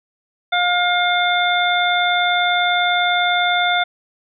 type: harmonic tone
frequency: 710 Hz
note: F5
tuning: 28 cents sharp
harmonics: 1 / 2 / 3 / 5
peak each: -18 / -20 / -22 / -21 dBFS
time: 0.52-3.84 s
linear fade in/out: 10 ms
effects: none